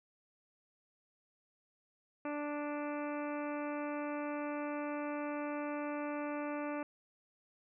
harmonic tone, 293.7 Hz, D4, in tune, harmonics 1 / 2 / 3 / 4 / 5 / 6 / 7 / 8 / 9, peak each -39 / -41 / -46 / -47 / -50 / -55 / -55 / -53 / -55 dBFS, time 2.25-6.83 s, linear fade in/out 2 ms, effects none

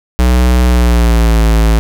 square tone with pitch glide, 61.74 to 55.32 Hz, B1 to A1, 0 to +10 cents, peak -7 dBFS, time 0.19-1.79 s, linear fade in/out 0 ms, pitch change -190 cents, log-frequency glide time 0.64-1.41 s, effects none

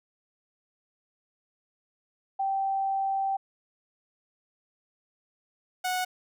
sine / sawtooth tone pair in turn, 779 / 735.3 Hz, G5 / F#5, -11 / -11 cents, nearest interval minor second, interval 100 cents, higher first, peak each -25 / -23 dBFS, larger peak second, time 2.39-3.37 / 5.84-6.05 s, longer first, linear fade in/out 10 ms, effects none

